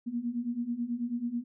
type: beating tone pair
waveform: sine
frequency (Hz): 233.1 / 242.3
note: A#3 / B3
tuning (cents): 0 / -33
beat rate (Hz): 9.2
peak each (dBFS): -35 / -32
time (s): 0.06-1.44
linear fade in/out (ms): 20
effects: none